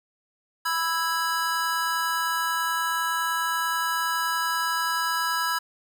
square chord, E major, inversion second, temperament just, 988.9 / 1318.5 / 1648.1 Hz, B5 / E6 / G#6, +2 / 0 / -14 cents, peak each -29 dBFS, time 0.65-5.59 s, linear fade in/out 10 ms, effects none

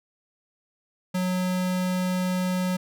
square tone, 183.1 Hz, F#3, 18 cents flat, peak -24 dBFS, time 1.14-2.77 s, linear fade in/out 10 ms, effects none

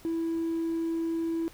triangle tone, 329.6 Hz, E4, in tune, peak -24 dBFS, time 0.05-1.48 s, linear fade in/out 0 ms, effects tanh soft clip ceiling -23 dBFS + pink hiss -54 dBFS RMS until 1.53 s

